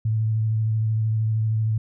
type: tone with vibrato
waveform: sine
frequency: 110 Hz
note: A2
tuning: in tune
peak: -19 dBFS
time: 0.05-1.78 s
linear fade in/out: 5 ms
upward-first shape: sine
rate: 13 Hz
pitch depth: 20 cents each way
effects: none